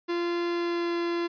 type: tone with pitch glide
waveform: 45% pulse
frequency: 345.3 to 342.7 Hz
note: F4 to F4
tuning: -20 to -33 cents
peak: -26 dBFS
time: 0.08-1.28 s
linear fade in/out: 20 ms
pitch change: -13 cents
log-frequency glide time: 0.47-0.95 s
effects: resampled to 11025 Hz